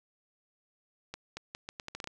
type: accelerating click train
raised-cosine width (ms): 0.2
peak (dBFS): -22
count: 10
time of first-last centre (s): 1.14-2.074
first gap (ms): 230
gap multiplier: 0.78
effects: none